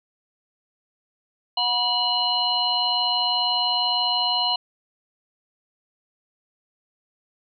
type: tone cluster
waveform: sine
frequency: 728 / 973 / 2940 / 4139 Hz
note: F#5 / B5 / F#7 / C8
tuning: -28 / -26 / -12 / -20 cents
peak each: -27 / -27 / -24 / -24 dBFS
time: 1.57-4.56 s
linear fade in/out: 5 ms
effects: none